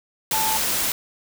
sine tone in noise, 877 Hz, A5, 6 cents flat, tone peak -23 dBFS, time 0.33-0.57 s, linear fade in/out 2 ms, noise white, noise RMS -23 dBFS, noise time 0.31-0.92 s, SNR -3 dB, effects none

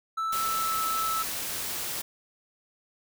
triangle tone with pitch glide, 1318.5 to 1310.1 Hz, E6 to E6, 0 to -11 cents, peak -25 dBFS, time 0.17-1.23 s, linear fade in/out 10 ms, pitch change -11 cents, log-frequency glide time 0.58-0.74 s
white noise, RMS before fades -33 dBFS, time 0.32-2.02 s, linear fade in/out 10 ms
effects none

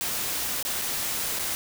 white noise with dropouts, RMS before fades -29 dBFS, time 0.01-1.55 s, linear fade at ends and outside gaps 0 ms, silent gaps 0.627-0.65 / 0.815-0.819 / 1.389-1.394 s, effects none

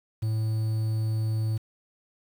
triangle tone with quantisation, 110 Hz, A2, in tune, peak -22 dBFS, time 0.22-1.58 s, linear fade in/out 10 ms, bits 8, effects none

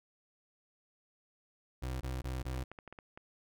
30% pulse tone bursts, 64.1 Hz, C2, 35 cents flat, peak -33 dBFS, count 4, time 1.82-2.64 s, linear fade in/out 10 ms, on 190 ms, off 20 ms
clicks, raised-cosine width 0.5 ms, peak -33 dBFS, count 8, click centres 2.542 / 2.579 / 2.716 / 2.788 / 2.877 / 2.926 / 2.988 / 3.175 s
effects none

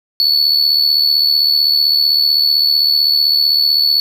triangle tone with amplitude modulation, 4435 Hz, C#8, in tune, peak -6 dBFS, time 0.2-4 s, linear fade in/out 0 ms, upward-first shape sine, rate 75.7 Hz, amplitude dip 60%, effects none

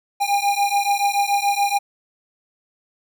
square beating tone pair, 803 / 810 Hz, G5 / G#5, +41 / -43 cents, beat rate 7 Hz, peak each -21 dBFS, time 0.2-1.79 s, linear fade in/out 20 ms, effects none

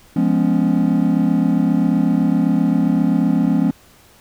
triangle chord, C# dominant seventh, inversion first, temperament just, 173.24 / 207.9 / 249.5 / 277.2 Hz, E#3 / G#3 / B3 / C#4, -14 / +2 / +18 / 0 cents, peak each -17 dBFS, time 0.16-3.71 s, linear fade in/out 5 ms, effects pink hiss -49 dBFS RMS until 4.2 s

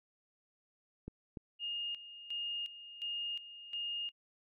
clicks, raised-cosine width 3 ms, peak -30 dBFS, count 2, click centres 1.08 / 1.372 s
sine tone with tremolo, 2838 Hz, F7, 27 cents sharp, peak -36 dBFS, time 1.59-4.12 s, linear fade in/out 50 ms, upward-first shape square, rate 1.4 Hz, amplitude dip 75%
effects none

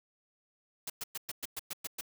white noise bursts, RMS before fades -38 dBFS, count 9, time 0.87-2.011 s, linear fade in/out 5 ms, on 29 ms, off 110 ms, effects none

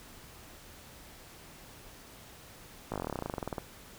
slowing click train, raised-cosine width 1 ms, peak -20 dBFS, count 21, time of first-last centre 2.92-3.582 s, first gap 18 ms, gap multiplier 1.06, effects pink hiss -52 dBFS RMS until 3.98 s

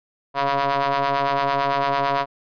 sawtooth ring-modulated tone, 138.59 Hz, C#3, in tune, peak -12 dBFS, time 0.34-2.26 s, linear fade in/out 50 ms, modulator 836 Hz, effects resampled to 11025 Hz

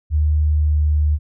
sine tone with pitch glide, 75.9 to 75.25 Hz, D#2 to D2, -42 to +43 cents, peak -13 dBFS, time 0.1-1.19 s, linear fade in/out 50 ms, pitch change -15 cents, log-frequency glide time 0.5-0.78 s, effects none

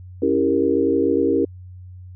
sine chord, C# diminished seventh, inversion none, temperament equal with one note detuned, 277.2 / 329.6 / 396.8 / 466.2 Hz, C#4 / E4 / G4 / Bb4, 0 / 0 / +21 / 0 cents, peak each -21 dBFS, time 0.22-1.45 s, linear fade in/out 5 ms, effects added 91 Hz sine -36 dBFS peak until 2.15 s

